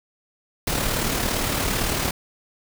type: noise with amplitude modulation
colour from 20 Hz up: pink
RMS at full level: -22 dBFS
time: 0.67-2.11 s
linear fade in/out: 5 ms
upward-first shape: sine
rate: 37.7 Hz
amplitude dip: 40%
effects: none